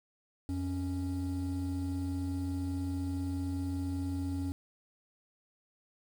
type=tone pair together; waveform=triangle; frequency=87.2 / 276.8 Hz; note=F2 / C#4; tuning=-2 / -2 cents; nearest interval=octave + minor sixth; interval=2000 cents; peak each=-32 / -32 dBFS; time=0.49-4.52 s; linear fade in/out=0 ms; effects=tanh soft clip ceiling -25 dBFS + 9-bit